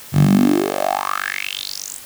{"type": "tone with high-pass filter sweep", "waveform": "10% pulse", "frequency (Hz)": 48.34, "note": "G1", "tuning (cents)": -23, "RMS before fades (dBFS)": -18, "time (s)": [0.12, 2.01], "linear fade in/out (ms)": 50, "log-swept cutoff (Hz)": [120, 9100], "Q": 6.4, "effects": ["white hiss -38 dBFS RMS until 2.05 s"]}